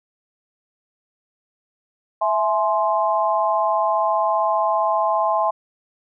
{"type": "chord", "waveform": "sine", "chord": "E augmented", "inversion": "none", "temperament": "equal with one note detuned", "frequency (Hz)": [659.3, 844.2, 1046.5], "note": ["E5", "G#5", "B#5"], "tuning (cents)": [0, 28, 0], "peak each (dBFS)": -21, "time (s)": [2.21, 5.51], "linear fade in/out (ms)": 10, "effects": []}